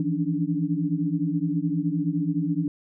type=tone cluster; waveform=sine; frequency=161.1 / 170.7 / 283.4 / 297.3 Hz; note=E3 / F3 / C#4 / D4; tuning=-39 / -39 / +38 / +21 cents; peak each=-28 dBFS; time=0-2.68 s; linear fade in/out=2 ms; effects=none